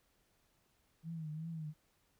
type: tone with vibrato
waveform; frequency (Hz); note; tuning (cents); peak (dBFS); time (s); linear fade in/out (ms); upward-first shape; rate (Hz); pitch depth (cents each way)
sine; 159.1; D#3; +39; -40; 1.03-1.74; 50; triangle; 2.7; 94
effects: pink hiss -75 dBFS RMS until 2.19 s